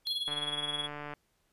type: tone with tremolo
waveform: triangle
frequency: 3350 Hz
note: G#7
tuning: 14 cents sharp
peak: -28 dBFS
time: 0.05-0.89 s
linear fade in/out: 50 ms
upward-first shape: sine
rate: 19 Hz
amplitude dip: 75%
type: tone with exponential decay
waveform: triangle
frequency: 4186 Hz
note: C8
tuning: in tune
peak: -29 dBFS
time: 0.07-0.53 s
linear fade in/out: 0 ms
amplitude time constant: 100 ms
type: click train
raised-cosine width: 0.5 ms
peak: -26 dBFS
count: 127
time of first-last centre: 0.28-1.137 s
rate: 147 Hz
effects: pink hiss -74 dBFS RMS until 1.52 s + resampled to 32000 Hz